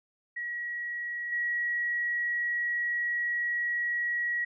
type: tone with level steps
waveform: sine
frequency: 1914 Hz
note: A#6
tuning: 45 cents sharp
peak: -32 / -27 dBFS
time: 0.36-4.45 s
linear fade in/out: 10 ms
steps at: 1.32 s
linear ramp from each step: 5 ms
effects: none